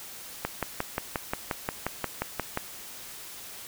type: click train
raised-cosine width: 0.5 ms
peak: -12 dBFS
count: 13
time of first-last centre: 0.45-2.574 s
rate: 5.65 Hz
effects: white hiss -43 dBFS RMS until 3.67 s